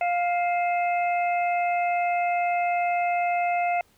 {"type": "harmonic tone with a mistuned harmonic", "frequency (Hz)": 702, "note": "F5", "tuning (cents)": 9, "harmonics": [1, 2, 3, 4], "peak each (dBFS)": [-22, -39, -32, -34], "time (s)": [0.01, 3.81], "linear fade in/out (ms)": 2, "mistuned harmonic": 4, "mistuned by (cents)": -140, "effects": ["pink hiss -62 dBFS RMS until 3.97 s"]}